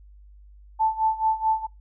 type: tone with tremolo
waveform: sine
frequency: 880 Hz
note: A5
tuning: in tune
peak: -17 dBFS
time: 0.79-1.67 s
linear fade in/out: 20 ms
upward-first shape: sine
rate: 4.6 Hz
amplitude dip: 85%
effects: noise-tail reverb RT60 0.2 s tail -23 dB re dry + added 50 Hz sine -46 dBFS peak until 1.8 s